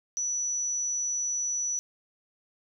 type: tone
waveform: sine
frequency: 5920 Hz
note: F#8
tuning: in tune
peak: -27 dBFS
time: 0.17-1.79 s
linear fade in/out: 0 ms
effects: none